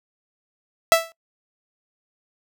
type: tone with exponential decay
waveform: sawtooth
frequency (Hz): 659.3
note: E5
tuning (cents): 0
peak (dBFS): -5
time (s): 0.92-1.12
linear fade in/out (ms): 0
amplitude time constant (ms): 42
effects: noise-tail reverb RT60 0.1 s tail -22 dB re dry